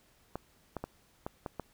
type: clicks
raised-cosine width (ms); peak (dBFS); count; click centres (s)
1; -22; 6; 0.356 / 0.767 / 0.84 / 1.265 / 1.462 / 1.597
effects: pink hiss -66 dBFS RMS until 1.73 s